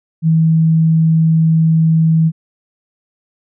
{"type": "tone", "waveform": "sine", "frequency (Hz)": 161.3, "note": "E3", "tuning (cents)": -37, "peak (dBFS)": -8, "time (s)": [0.22, 2.32], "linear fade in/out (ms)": 50, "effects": []}